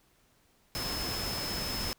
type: tone in noise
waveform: sine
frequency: 5200 Hz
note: E8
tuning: 24 cents flat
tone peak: -36 dBFS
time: 0.75-1.93 s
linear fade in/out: 0 ms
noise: pink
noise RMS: -36 dBFS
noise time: 0.75-1.93 s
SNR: -3 dB
effects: pink hiss -67 dBFS RMS until 1.98 s